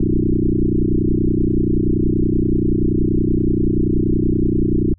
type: tone with frequency modulation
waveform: sine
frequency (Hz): 164.6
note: E3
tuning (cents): -2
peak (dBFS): -13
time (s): 0-4.94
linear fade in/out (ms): 5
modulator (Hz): 30.5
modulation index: 6.4
effects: added 90 Hz sine -48 dBFS peak until 4.98 s